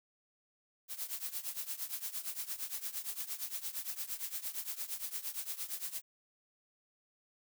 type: noise with tremolo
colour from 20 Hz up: blue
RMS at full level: -37 dBFS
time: 0.88-6.02 s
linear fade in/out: 50 ms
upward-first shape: triangle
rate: 8.7 Hz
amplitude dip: 90%
effects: none